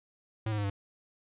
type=tone with pitch steps; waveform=square; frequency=110 / 106.25 / 102.63 / 99.14 Hz; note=A2 / G#2 / G#2 / G2; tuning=0 / +40 / -20 / +20 cents; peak=-30 dBFS; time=0.46-0.7 s; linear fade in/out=5 ms; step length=60 ms; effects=resampled to 8000 Hz + 12-bit